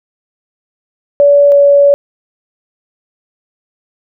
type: tone pair in turn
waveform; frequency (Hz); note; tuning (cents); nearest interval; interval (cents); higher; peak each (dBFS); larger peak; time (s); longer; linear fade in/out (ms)
sine; 572 / 567.7; D5 / C#5; -46 / +41; unison; 13; first; -3; neither; 1.2-1.52 / 1.52-1.94; second; 0
effects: none